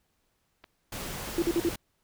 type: clicks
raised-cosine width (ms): 0.3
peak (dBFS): -37 / -31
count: 2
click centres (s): 0.639 / 0.642
type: noise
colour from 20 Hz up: pink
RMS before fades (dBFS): -37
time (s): 0.92-1.76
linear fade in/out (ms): 5
type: tone bursts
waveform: sine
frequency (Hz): 340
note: F4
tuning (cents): -46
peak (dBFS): -22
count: 4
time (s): 1.38-1.689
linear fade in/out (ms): 2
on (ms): 42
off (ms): 47
effects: pink hiss -74 dBFS RMS until 2.03 s

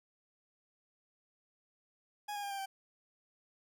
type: tone with pitch steps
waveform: 40% pulse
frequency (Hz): 830 / 816.7 / 803.6 / 790.7 / 778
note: G#5 / G#5 / G5 / G5 / G5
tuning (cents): -1 / -29 / +43 / +15 / -13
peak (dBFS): -37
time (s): 2.28-2.66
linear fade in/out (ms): 10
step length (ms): 76
effects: none

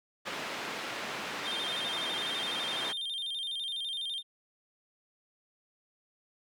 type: band-pass noise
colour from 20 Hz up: white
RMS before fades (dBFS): -38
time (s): 0.25-2.93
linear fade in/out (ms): 20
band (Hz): 190 to 2600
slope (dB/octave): 12
type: tone with vibrato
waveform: triangle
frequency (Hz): 3396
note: G#7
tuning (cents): +38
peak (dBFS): -32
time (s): 1.43-4.23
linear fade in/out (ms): 50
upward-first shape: square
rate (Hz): 12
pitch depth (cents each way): 110
effects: none

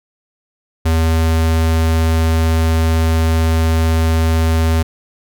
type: tone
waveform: square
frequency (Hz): 81.1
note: E2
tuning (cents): -28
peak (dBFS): -12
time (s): 0.85-4.83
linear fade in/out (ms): 10
effects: none

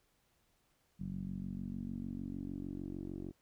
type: tone with low-pass filter sweep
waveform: 10% pulse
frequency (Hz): 46.6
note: F#1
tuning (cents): +13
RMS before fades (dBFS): -42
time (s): 0.99-3.32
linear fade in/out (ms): 20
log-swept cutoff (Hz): 180 to 360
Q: 4.1
effects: pink hiss -75 dBFS RMS until 3.41 s

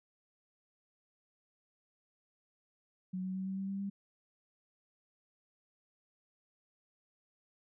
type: tone with pitch steps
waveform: sine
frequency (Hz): 185 / 187.15 / 189.32 / 191.52 / 193.75 / 196 / 198.28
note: F#3 / F#3 / F#3 / G3 / G3 / G3 / G3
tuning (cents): 0 / +20 / +40 / -40 / -20 / 0 / +20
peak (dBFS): -35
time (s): 3.13-3.9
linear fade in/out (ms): 10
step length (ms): 110
effects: none

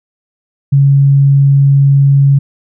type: tone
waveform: sine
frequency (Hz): 139.1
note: C#3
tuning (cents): +6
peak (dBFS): -4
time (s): 0.72-2.39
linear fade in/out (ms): 10
effects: none

